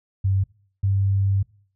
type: tone pair in turn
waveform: sine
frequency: 96.6 / 98.06 Hz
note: G2 / G2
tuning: -25 / +1 cents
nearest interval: unison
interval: 26 cents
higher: second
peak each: -17 dBFS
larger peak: neither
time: 0.24-0.44 / 0.83-1.43 s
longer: second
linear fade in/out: 10 ms
effects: noise-tail reverb RT60 0.5 s tail -23 dB re dry